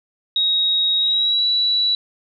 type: tone with pitch glide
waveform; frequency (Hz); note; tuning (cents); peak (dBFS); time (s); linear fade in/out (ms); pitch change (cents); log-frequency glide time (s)
sine; 3784 to 3933; A#7 to B7; +25 to -8; -15; 0.36-1.95; 2; +67; 0.98-1.46
effects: none